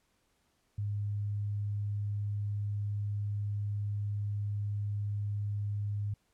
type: tone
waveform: sine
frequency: 102.8 Hz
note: G#2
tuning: 17 cents flat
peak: -31 dBFS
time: 0.78-6.14 s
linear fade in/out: 5 ms
effects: pink hiss -74 dBFS RMS until 6.33 s + low-pass 12000 Hz 12 dB/octave